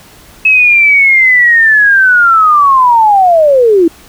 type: linear sweep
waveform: sine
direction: down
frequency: 2587 to 318.2 Hz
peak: -3 dBFS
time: 0.45-3.88 s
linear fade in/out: 5 ms
effects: pink hiss -38 dBFS RMS until 4.08 s